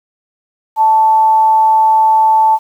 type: tone with amplitude modulation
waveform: sine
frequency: 880 Hz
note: A5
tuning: in tune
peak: -5 dBFS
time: 0.76-2.59 s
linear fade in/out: 50 ms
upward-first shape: sine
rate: 244 Hz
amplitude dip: 25%
effects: 7-bit